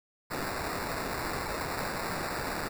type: noise with sample-and-hold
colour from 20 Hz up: white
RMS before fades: -34 dBFS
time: 0.3-2.69 s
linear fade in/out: 20 ms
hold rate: 3150 Hz
effects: none